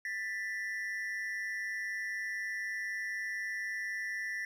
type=ring-modulated tone; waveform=triangle; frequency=1873 Hz; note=A#6; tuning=8 cents sharp; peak=-30 dBFS; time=0.05-4.45 s; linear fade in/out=2 ms; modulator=102 Hz; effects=none